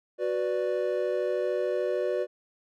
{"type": "chord", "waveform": "triangle", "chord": "B minor", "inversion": "second", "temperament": "equal", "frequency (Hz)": [370, 493.9, 587.3], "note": ["F#4", "B4", "D5"], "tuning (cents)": [0, 0, 0], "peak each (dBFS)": -28, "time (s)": [0.18, 2.27], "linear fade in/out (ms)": 50, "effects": []}